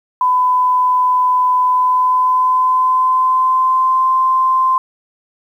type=tone with pitch glide; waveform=sine; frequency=1004 to 1040 Hz; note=B5 to C6; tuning=+28 to -11 cents; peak=-10 dBFS; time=0.21-4.78 s; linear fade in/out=2 ms; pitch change=+61 cents; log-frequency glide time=1.62-4.08 s; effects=8-bit